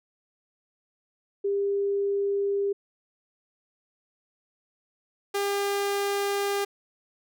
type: tone pair in turn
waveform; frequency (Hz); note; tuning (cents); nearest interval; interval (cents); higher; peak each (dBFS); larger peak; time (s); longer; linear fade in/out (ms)
sine / sawtooth; 400 / 401.6; G4 / G4; +35 / +42; unison; 7; second; -23 / -21; second; 1.44-2.73 / 5.34-6.65; second; 10
effects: none